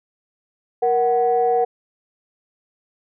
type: tone pair together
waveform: sine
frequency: 470.3 / 744 Hz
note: A#4 / F#5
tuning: +15 / +9 cents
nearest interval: minor sixth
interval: 794 cents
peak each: -17 dBFS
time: 0.82-1.65 s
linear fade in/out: 10 ms
effects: tanh soft clip ceiling -8 dBFS